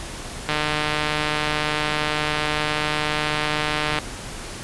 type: click train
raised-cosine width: 0.3 ms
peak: -6 dBFS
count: 529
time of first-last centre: 0.49-3.987 s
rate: 151 Hz
effects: pink hiss -34 dBFS RMS until 4.63 s + resampled to 24000 Hz